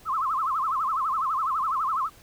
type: tone with vibrato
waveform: sine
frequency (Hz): 1171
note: D6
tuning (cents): -5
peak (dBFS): -23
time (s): 0.05-2.1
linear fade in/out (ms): 50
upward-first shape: sine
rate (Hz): 12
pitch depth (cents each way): 220
effects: pink hiss -53 dBFS RMS until 2.22 s